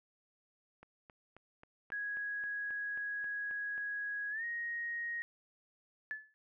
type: click train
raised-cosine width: 0.5 ms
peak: -39 dBFS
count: 12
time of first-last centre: 0.83-3.779 s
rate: 3.73 Hz
type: tone with pitch glide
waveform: sine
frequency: 1661.2 to 1875.4 Hz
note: G#6 to A#6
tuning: 0 to +10 cents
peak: -36 dBFS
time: 1.92-5.22 s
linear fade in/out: 0 ms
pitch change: +210 cents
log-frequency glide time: 4.3-4.44 s
type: tone with exponential decay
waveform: sine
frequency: 1729 Hz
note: A6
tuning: 31 cents flat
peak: -34 dBFS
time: 6.11-6.34 s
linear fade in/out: 0 ms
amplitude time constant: 49 ms
effects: none